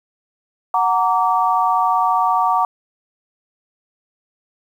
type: chord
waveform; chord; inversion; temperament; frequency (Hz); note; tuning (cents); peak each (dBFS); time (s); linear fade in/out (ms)
sine; Gb augmented; none; just; 740 / 925 / 1156.2; Gb5 / Bb5 / D6; 0 / -14 / -27; -18; 0.74-2.65; 2
effects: 8-bit